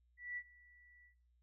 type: tone with ADSR envelope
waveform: sine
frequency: 1957 Hz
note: B6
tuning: 16 cents flat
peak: -39 dBFS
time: 0.17-1.15 s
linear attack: 200 ms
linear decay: 59 ms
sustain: -23 dB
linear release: 99 ms
effects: noise-tail reverb RT60 0.4 s tail -19 dB re dry + added 60 Hz sine -70 dBFS peak until 1.42 s